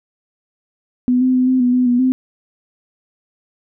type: tone with pitch steps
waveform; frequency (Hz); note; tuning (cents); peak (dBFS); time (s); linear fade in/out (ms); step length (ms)
sine; 249.2 / 256.6 / 253.8 / 258 / 246.8 / 251.5 / 243.8 / 257.9; B3 / C4 / B3 / C4 / B3 / B3 / B3 / C4; +16 / -34 / +47 / -24 / -1 / +32 / -22 / -25; -11; 1.08-2.12; 0; 130
effects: none